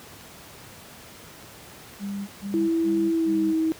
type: clicks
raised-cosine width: 0.2 ms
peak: -30 dBFS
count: 5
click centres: 0.211 / 1.426 / 1.7 / 1.938 / 2.088 s
type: tone bursts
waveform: sine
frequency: 200 Hz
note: G3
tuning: 35 cents sharp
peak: -28 dBFS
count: 4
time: 1.99-3.54 s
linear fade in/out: 50 ms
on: 290 ms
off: 130 ms
type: tone with pitch glide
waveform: sine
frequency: 329.6 to 320.2 Hz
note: E4 to D#4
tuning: 0 to +50 cents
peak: -20 dBFS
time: 2.54-3.72 s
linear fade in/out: 0 ms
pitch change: -50 cents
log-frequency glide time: 3.13-3.4 s
effects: pink hiss -45 dBFS RMS until 3.79 s + high-pass 80 Hz 12 dB/octave